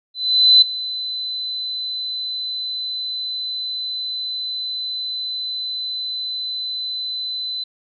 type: tone with ADSR envelope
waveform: sine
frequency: 4023 Hz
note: B7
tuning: 31 cents sharp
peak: -6 dBFS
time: 0.14-7.64 s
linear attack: 480 ms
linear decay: 5 ms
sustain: -17 dB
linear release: 7 ms
effects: none